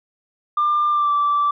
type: tone with pitch glide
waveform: sine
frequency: 1195 to 1164.3 Hz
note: D6 to D6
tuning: +30 to -15 cents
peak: -14 dBFS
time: 0.57-1.51 s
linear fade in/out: 5 ms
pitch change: -45 cents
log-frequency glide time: 0.9-1.12 s
effects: tanh soft clip ceiling -12 dBFS